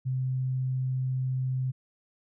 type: tone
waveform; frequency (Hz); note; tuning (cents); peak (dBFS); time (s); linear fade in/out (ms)
sine; 129.6; C3; -16; -26; 0.05-1.72; 20
effects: none